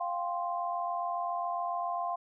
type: chord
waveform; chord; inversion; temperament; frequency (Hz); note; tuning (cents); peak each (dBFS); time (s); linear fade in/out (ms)
sine; F suspended second; none; just; 698.5 / 785.8 / 1047.7; F5 / G5 / C6; 0 / +4 / +2; -33 / -39 / -35; 0-2.16; 10
effects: none